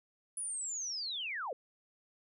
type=linear sweep; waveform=sine; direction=down; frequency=10000 to 443.4 Hz; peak=-36 dBFS; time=0.37-1.53 s; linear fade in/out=2 ms; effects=none